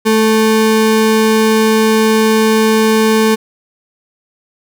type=ring-modulated tone; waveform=square; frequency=329.6 Hz; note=E4; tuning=in tune; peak=-6 dBFS; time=0.05-3.36 s; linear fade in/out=20 ms; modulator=111 Hz; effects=none